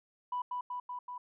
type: tone with echo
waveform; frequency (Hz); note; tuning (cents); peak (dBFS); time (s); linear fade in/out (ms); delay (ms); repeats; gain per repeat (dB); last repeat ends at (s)
sine; 987.8; B5; 0; -31; 0.32-0.42; 5; 190; 4; -2; 1.18
effects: tanh soft clip ceiling -28 dBFS